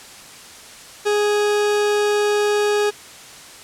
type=tone; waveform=40% pulse; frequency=415.3 Hz; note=G#4; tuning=in tune; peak=-15 dBFS; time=1.05-2.91 s; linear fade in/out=20 ms; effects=white hiss -40 dBFS RMS until 3.63 s + low-pass 9000 Hz 12 dB/octave